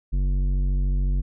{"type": "tone with tanh clipping", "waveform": "sine", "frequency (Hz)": 46.96, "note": "F#1", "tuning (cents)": 26, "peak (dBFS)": -21, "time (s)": [0.12, 1.22], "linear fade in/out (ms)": 20, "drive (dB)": 11, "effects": []}